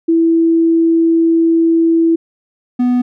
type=tone pair in turn; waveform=sine / triangle; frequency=330 / 247.2 Hz; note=E4 / B3; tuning=+2 / +2 cents; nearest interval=perfect fourth; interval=500 cents; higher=first; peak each=-8 dBFS; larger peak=neither; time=0.08-2.16 / 2.79-3.02 s; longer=first; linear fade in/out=10 ms; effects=none